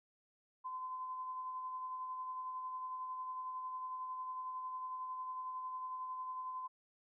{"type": "tone with tremolo", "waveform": "sine", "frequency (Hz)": 1025, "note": "C6", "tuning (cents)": -36, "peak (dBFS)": -39, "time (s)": [0.64, 6.68], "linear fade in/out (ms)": 20, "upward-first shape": "sine", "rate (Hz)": 11, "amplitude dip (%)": 30, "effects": []}